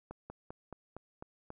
slowing click train, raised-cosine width 1 ms, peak -30 dBFS, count 7, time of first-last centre 0.11-1.504 s, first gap 190 ms, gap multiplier 1.08, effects none

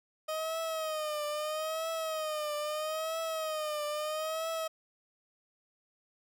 30% pulse tone with vibrato, 622.3 Hz, D#5, in tune, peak -30 dBFS, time 0.28-4.68 s, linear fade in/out 10 ms, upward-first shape triangle, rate 0.77 Hz, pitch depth 89 cents each way, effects none

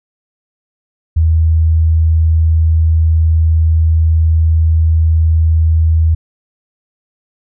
sine tone, 80.5 Hz, E2, 41 cents flat, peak -7 dBFS, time 1.16-6.15 s, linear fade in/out 10 ms, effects none

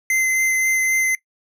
square tone with vibrato, 2065 Hz, C7, 23 cents flat, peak -17 dBFS, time 0.1-1.15 s, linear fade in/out 2 ms, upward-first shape sine, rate 3.8 Hz, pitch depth 9 cents each way, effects noise-tail reverb RT60 0.1 s tail -19 dB re dry

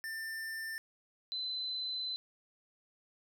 square / sine tone pair in turn, 1790 / 4036 Hz, A6 / B7, +29 / +37 cents, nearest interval octave + major second, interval 1408 cents, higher second, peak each -39 / -35 dBFS, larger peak second, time 0.04-0.78 / 1.32-2.16 s, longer second, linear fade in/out 0 ms, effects none

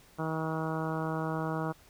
harmonic tone, 159.4 Hz, D#3, 42 cents sharp, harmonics 1 / 2 / 3 / 4 / 5 / 6 / 7 / 8 / 9, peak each -34 / -37 / -39 / -40 / -41 / -42 / -42 / -43 / -44 dBFS, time 0.18-1.73 s, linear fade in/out 20 ms, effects pink hiss -59 dBFS RMS until 1.89 s

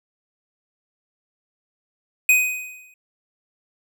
square tone with exponential decay, 2500 Hz, D#7, 8 cents sharp, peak -11 dBFS, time 2.29-2.94 s, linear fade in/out 2 ms, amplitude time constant 140 ms, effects none

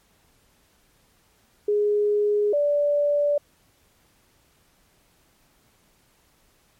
sine tone pair in turn, 415.3 / 582.1 Hz, G#4 / D5, 0 / -15 cents, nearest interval tritone, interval 585 cents, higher second, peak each -18 dBFS, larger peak neither, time 1.68-2.53 / 2.53-3.38 s, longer neither, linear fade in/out 5 ms, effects pink hiss -62 dBFS RMS until 6.79 s + MP3 64 kbps

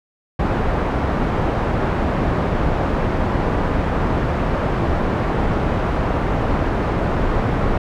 pink low-pass noise, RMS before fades -19 dBFS, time 0.39-7.78 s, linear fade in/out 5 ms, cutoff 1200 Hz, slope 12 dB/octave, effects none

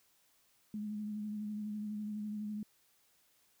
sine tone with vibrato, 210.5 Hz, G#3, 24 cents sharp, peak -37 dBFS, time 0.74-2.63 s, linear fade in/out 2 ms, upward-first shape sine, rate 12 Hz, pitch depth 27 cents each way, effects white hiss -71 dBFS RMS until 3.6 s

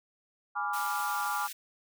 sine chord, G# diminished seventh, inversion none, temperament equal, 830.6 / 987.8 / 1174.7 / 1396.9 Hz, G#5 / B5 / D6 / F6, 0 / 0 / 0 / 0 cents, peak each -34 / -38 / -34 / -35 dBFS, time 0.55-1.48 s, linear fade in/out 20 ms
white high-pass noise, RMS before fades -41 dBFS, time 0.73-1.53 s, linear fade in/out 10 ms, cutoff 1500 Hz, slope 96 dB/octave
effects none

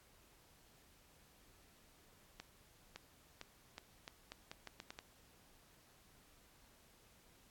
accelerating click train, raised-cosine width 0.2 ms, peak -30 dBFS, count 11, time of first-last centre 2.4-4.989 s, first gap 560 ms, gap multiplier 0.81, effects pink hiss -67 dBFS RMS until 7.5 s + AAC 64 kbps

